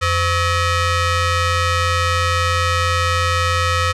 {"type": "ring-modulated tone", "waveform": "sawtooth", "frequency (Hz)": 601, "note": "D5", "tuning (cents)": 40, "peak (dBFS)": -8, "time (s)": [0.01, 3.93], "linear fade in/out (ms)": 20, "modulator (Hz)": 689, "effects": ["low-pass 7000 Hz 12 dB/octave"]}